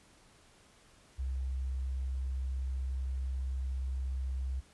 sine tone, 65.41 Hz, C2, in tune, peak -32 dBFS, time 1.18-4.61 s, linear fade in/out 20 ms, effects pink hiss -62 dBFS RMS until 4.73 s + resampled to 24000 Hz

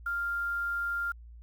sine tone with quantisation, 1396.9 Hz, F6, in tune, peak -29 dBFS, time 0.06-1.12 s, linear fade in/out 5 ms, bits 9, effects added 58 Hz sine -46 dBFS peak until 1.42 s

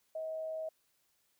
sine tone with amplitude modulation, 636 Hz, D#5, 38 cents sharp, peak -35 dBFS, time 0.15-0.69 s, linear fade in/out 5 ms, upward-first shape sine, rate 131 Hz, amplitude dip 25%, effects white hiss -75 dBFS RMS until 1.39 s

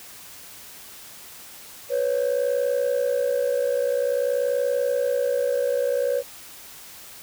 sine tone pair together, 493.9 / 554.4 Hz, B4 / C#5, 0 / 0 cents, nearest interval major second, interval 200 cents, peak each -21 dBFS, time 1.89-6.23 s, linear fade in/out 50 ms, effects tanh soft clip ceiling -17 dBFS + white hiss -43 dBFS RMS until 7.22 s

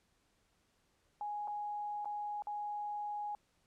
sine tone with dropouts, 830.6 Hz, G#5, in tune, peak -37 dBFS, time 1.21-3.35 s, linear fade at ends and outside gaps 1 ms, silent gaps 1.475-1.48 / 2.047-2.056 / 2.422-2.47 s, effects pink hiss -75 dBFS RMS until 3.66 s + low-pass 10000 Hz 12 dB/octave

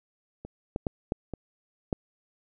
clicks, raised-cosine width 2 ms, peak -26 / -16 / -14 / -13 / -21 / -13 dBFS, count 6, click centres 0.45 / 0.761 / 0.868 / 1.121 / 1.337 / 1.928 s, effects none

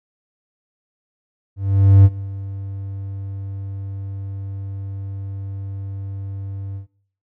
triangle tone with ADSR envelope, 98 Hz, G2, in tune, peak -3 dBFS, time 1.56-6.87 s, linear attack 490 ms, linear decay 42 ms, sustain -21 dB, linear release 110 ms, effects noise-tail reverb RT60 0.5 s tail -20 dB re dry

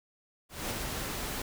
pink noise with ADSR envelope, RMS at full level -33 dBFS, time 0.49-1.42 s, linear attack 220 ms, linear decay 4 ms, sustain -3 dB, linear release 4 ms, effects none

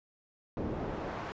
brown noise with band-pass filter sweep, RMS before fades -37 dBFS, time 0.57-1.32 s, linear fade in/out 0 ms, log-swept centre 340 to 1300 Hz, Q 0.73, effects resampled to 16000 Hz

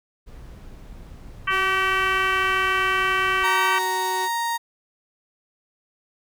brown noise, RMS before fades -41 dBFS, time 0.26-3.45 s, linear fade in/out 20 ms
harmonic tone, 383.4 Hz, G4, 38 cents flat, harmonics 3 / 4 / 5 / 6 / 7 / 8, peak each -23 / -25 / -27 / -29 / -30 / -31 dBFS, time 1.47-3.79 s, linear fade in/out 10 ms
sawtooth tone with pitch glide, 376.6 to 373.4 Hz, F#4 to F#4, +31 to +16 cents, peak -25 dBFS, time 1.49-4.29 s, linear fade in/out 50 ms, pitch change -15 cents, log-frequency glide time 1.98-2.86 s
35% pulse tone, 932.3 Hz, A#5, in tune, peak -21 dBFS, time 3.43-4.58 s, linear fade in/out 20 ms
effects none

